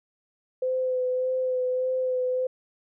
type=tone with vibrato; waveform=sine; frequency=510 Hz; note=C5; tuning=44 cents flat; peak=-23 dBFS; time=0.62-2.47 s; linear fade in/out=5 ms; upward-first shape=sine; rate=1.7 Hz; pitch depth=18 cents each way; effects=none